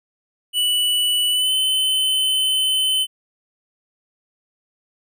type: tone with pitch glide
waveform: square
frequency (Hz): 2960 to 3047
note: F#7 to G7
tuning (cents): 0 to -50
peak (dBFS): -17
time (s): 0.53-3.07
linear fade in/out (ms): 50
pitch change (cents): +50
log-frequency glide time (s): 1.3-1.52
effects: none